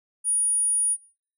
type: tone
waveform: sine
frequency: 9600 Hz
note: D9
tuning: 37 cents sharp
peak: -18 dBFS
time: 0.24-0.97 s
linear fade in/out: 50 ms
effects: noise-tail reverb RT60 0.5 s tail -23 dB re dry + tanh soft clip ceiling -17 dBFS